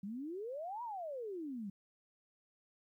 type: exponential two-way sweep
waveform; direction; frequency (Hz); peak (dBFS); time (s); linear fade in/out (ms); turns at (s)
sine; up then down; 188.7 to 987.8 to 188.7; -40; 0.03-1.7; 5; 0.83
effects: 13-bit